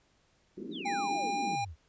white band-pass noise, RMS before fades -41 dBFS, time 0.57-1.56 s, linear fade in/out 5 ms, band 190 to 380 Hz, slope 48 dB/octave
sine exponential sweep, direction down, 4029 to 67.8 Hz, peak -40 dBFS, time 0.71-1.76 s, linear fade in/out 50 ms
square tone, 805 Hz, G5, 46 cents sharp, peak -31 dBFS, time 0.85-1.65 s, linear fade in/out 10 ms
effects pink hiss -69 dBFS RMS until 1.88 s + resampled to 16000 Hz

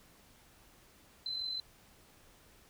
sine tone with amplitude modulation, 4058 Hz, B7, 46 cents sharp, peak -33 dBFS, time 1.26-1.6 s, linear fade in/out 2 ms, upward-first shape sine, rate 45.4 Hz, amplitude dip 50%, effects pink hiss -62 dBFS RMS until 2.69 s

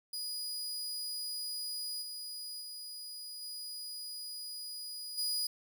sawtooth tone with level steps, 4920 Hz, D#8, 20 cents flat, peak -34 / -38 / -40 / -38 / -29 dBFS, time 0.13-5.47 s, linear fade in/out 5 ms, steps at 2.01 / 2.6 / 3.41 / 5.17 s, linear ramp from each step 20 ms, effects none

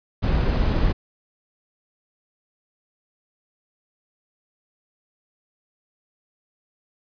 brown noise, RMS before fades -20 dBFS, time 0.22-0.93 s, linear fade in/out 20 ms, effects resampled to 11025 Hz

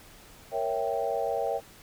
sine chord, A# diminished seventh, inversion none, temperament equal, 466.2 / 554.4 / 659.3 / 784 Hz, A#4 / C#5 / E5 / G5, 0 / 0 / 0 / 0 cents, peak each -32 dBFS, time 0.51-1.61 s, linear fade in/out 50 ms, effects pink hiss -52 dBFS RMS until 1.82 s

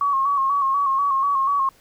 sine tone with vibrato, 1105 Hz, C#6, 6 cents flat, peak -17 dBFS, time 0.01-1.69 s, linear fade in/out 2 ms, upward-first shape square, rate 4.1 Hz, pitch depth 44 cents each way, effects pink hiss -55 dBFS RMS until 1.8 s

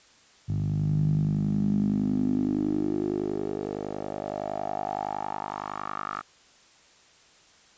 10% pulse tone with band-pass filter sweep, 50.8 Hz, G#1, 38 cents flat, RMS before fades -28 dBFS, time 0.48-6.22 s, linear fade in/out 20 ms, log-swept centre 120 to 1300 Hz, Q 5.2, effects white hiss -57 dBFS RMS until 7.77 s + resampled to 16000 Hz

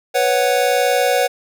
square chord, B suspended second, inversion none, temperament equal, 493.9 / 554.4 / 740 Hz, B4 / C#5 / F#5, 0 / 0 / 0 cents, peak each -19 dBFS, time 0.14-1.28 s, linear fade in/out 20 ms, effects none

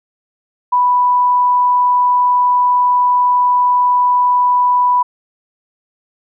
sine tone, 987.8 Hz, B5, in tune, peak -9 dBFS, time 0.72-5.03 s, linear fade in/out 10 ms, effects none

